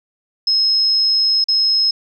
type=tone with dropouts; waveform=sine; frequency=5160 Hz; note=E8; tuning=38 cents flat; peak=-12 dBFS; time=0.47-1.91 s; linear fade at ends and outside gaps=5 ms; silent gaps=1.442-1.484 s; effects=none